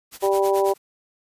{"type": "noise with tremolo", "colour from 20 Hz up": "white", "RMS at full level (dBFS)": -34, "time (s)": [0.11, 0.78], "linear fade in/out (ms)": 50, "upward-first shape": "sine", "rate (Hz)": 9.1, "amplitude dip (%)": 95}
{"type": "harmonic tone", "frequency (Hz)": 196, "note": "G3", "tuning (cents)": 0, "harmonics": [2, 3, 4, 5], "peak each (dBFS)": [-19, -23, -25, -27], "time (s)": [0.22, 0.74], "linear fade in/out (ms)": 20}
{"effects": ["resampled to 32000 Hz"]}